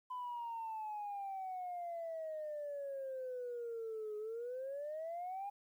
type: exponential two-way sweep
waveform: sine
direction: down then up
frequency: 1011 to 420 to 817 Hz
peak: -39 dBFS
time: 0.1-5.5 s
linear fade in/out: 10 ms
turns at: 4.17 s
effects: tanh soft clip ceiling -37 dBFS + 12-bit